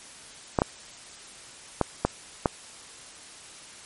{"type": "clicks", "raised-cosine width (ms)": 1, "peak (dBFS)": -6, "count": 5, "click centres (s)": [0.588, 0.619, 1.813, 2.05, 2.458], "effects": ["white hiss -46 dBFS RMS until 3.85 s", "MP3 48 kbps"]}